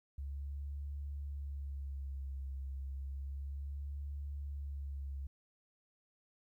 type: tone with vibrato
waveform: sine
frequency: 69.3 Hz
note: C#2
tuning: in tune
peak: -39 dBFS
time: 0.18-5.27 s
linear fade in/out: 5 ms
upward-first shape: sine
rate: 0.31 Hz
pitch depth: 48 cents each way
effects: 13-bit